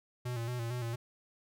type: tone with vibrato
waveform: square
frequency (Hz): 119.8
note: A#2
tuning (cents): +48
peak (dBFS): -35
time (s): 0.25-0.96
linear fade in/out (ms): 10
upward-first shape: square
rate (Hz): 4.4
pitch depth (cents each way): 55
effects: none